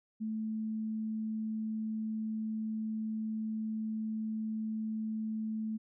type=tone; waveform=sine; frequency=218.7 Hz; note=A3; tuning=10 cents flat; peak=-33 dBFS; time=0.2-5.78 s; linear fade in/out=20 ms; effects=none